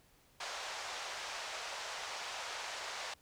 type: band-pass noise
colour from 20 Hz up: pink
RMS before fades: -43 dBFS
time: 0.4-3.14 s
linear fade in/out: 5 ms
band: 600 to 6800 Hz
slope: 24 dB/octave
effects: pink hiss -67 dBFS RMS until 3.21 s